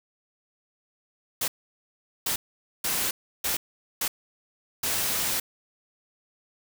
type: noise bursts at uneven times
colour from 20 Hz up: white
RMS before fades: -27 dBFS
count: 6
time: 1.41-1.48 / 2.26-2.36 / 2.84-3.11 / 3.44-3.57 / 4.01-4.08 / 4.83-5.4 s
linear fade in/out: 5 ms
effects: none